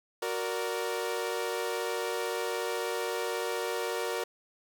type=chord; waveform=sawtooth; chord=Gb augmented; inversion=none; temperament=equal with one note detuned; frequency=370 / 466.2 / 584.3 Hz; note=Gb4 / Bb4 / D5; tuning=0 / 0 / -9 cents; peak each=-32 / -29 / -34 dBFS; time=0.22-4.24 s; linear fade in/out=5 ms; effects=none